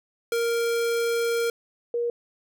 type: tone pair in turn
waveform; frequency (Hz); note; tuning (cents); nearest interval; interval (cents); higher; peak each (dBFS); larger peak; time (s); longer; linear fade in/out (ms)
square / sine; 466.2 / 474.3; A#4 / A#4; 0 / +30; unison; 30; second; -23; neither; 0.32-1.5 / 1.94-2.1; first; 2
effects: none